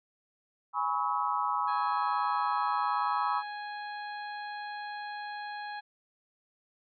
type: chord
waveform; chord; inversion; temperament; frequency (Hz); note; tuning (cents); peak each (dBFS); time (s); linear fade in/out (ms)
sine; C# minor seventh; second; equal with one note detuned; 830.6 / 987.8 / 1108.7 / 1288.4; G#5 / B5 / C#6 / E6; 0 / 0 / 0 / -40; -34 / -32 / -33 / -33; 0.73-3.43; 50
type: harmonic tone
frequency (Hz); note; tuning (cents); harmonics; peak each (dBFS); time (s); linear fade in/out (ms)
830.6; G#5; 0; 1 / 2 / 3 / 4 / 5; -38 / -42 / -52 / -54 / -50; 1.67-5.81; 20
effects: none